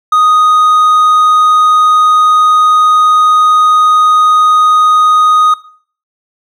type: tone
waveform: triangle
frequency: 1244.5 Hz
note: D#6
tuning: in tune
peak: -3 dBFS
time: 0.12-5.54 s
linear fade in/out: 5 ms
effects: noise-tail reverb RT60 0.5 s tail -18 dB re dry